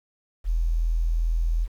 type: tone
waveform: sine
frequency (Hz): 41.27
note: E1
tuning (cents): +3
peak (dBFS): -20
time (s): 0.44-1.68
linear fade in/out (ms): 50
effects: 9-bit